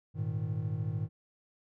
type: chord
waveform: triangle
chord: Ab suspended second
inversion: none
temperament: equal with one note detuned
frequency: 103.11 / 116.54 / 155.56 Hz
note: Ab2 / Bb2 / Eb3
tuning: -12 / 0 / 0 cents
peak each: -33 / -34 / -34 dBFS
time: 0.14-1.09 s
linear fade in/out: 50 ms
effects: none

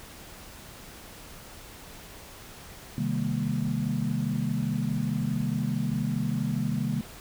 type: chord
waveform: sine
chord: C minor seventh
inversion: none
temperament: equal with one note detuned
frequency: 130.81 / 155.56 / 200.5 / 233.1 Hz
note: C3 / Eb3 / G3 / Bb3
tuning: 0 / 0 / +39 / 0 cents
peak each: -31 dBFS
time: 2.98-7.01 s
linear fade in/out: 2 ms
effects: pink hiss -46 dBFS RMS until 7.2 s

